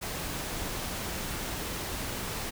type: noise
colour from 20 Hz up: pink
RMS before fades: -35 dBFS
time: 0.01-2.51 s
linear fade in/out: 20 ms
effects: none